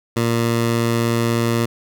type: tone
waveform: 15% pulse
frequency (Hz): 116.54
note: A#2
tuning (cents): 0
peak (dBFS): -10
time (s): 0.16-1.66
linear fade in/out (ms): 10
effects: none

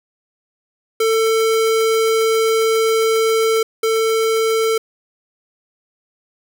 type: tone pair in turn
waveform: square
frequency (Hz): 446.3 / 446.3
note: A4 / A4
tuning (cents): +25 / +25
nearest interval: unison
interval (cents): 0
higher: neither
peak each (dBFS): -14 / -15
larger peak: first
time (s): 1-3.63 / 3.83-4.78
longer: first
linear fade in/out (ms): 5
effects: none

